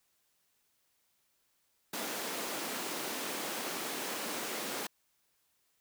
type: high-pass noise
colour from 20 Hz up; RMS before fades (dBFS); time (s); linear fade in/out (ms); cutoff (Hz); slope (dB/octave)
pink; -38; 1.93-4.87; 5; 230; 24
effects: white hiss -75 dBFS RMS until 5.8 s